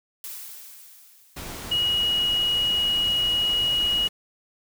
blue noise with exponential decay, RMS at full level -35 dBFS, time 0.24-2.27 s, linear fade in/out 1 ms, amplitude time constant 440 ms
pink noise, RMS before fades -36 dBFS, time 1.36-4.09 s, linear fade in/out 10 ms
sine tone, 2900 Hz, F#7, 35 cents flat, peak -20 dBFS, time 1.71-4.08 s, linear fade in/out 10 ms
effects none

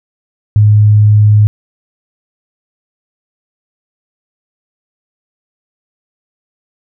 sine tone, 105.4 Hz, G#2, 26 cents sharp, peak -3 dBFS, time 0.56-1.47 s, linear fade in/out 0 ms, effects none

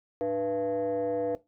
sine tone with frequency modulation, 489.5 Hz, B4, 15 cents flat, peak -25 dBFS, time 0.21-1.35 s, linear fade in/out 0 ms, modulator 190 Hz, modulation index 0.85, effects noise-tail reverb RT60 0.2 s tail -17 dB re dry + tanh soft clip ceiling -23 dBFS

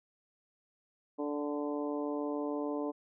harmonic tone with a mistuned harmonic, 146.3 Hz, D3, 6 cents flat, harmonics 2 / 3 / 4 / 5 / 6 / 7, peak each -35 / -38 / -40 / -47 / -46 / -46 dBFS, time 1.18-2.92 s, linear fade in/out 20 ms, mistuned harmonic 5, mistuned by +16 cents, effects none

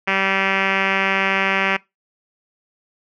5% pulse tone with low-pass filter, 193.5 Hz, G3, 22 cents flat, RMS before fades -19 dBFS, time 0.07-1.77 s, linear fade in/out 10 ms, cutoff 2500 Hz, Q 2.7, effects noise-tail reverb RT60 0.2 s tail -22 dB re dry

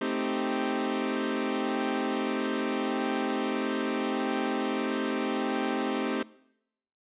sawtooth chord, A half-diminished seventh, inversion none, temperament equal, 220 / 261.6 / 311.1 / 392 Hz, A3 / C4 / Eb4 / G4, 0 / 0 / 0 / 0 cents, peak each -31 / -27 / -31 / -29 dBFS, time 0.01-6.23 s, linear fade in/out 5 ms, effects noise-tail reverb RT60 0.8 s tail -21 dB re dry + resampled to 8000 Hz

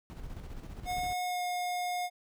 brown noise with tremolo, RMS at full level -41 dBFS, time 0.1-1.13 s, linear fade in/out 0 ms, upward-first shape square, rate 15 Hz, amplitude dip 45%
square tone with pitch glide, 724 to 716.9 Hz, F#5 to F5, -38 to +45 cents, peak -32 dBFS, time 0.85-2.1 s, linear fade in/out 50 ms, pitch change -17 cents, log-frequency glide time 1.24-1.42 s
effects none

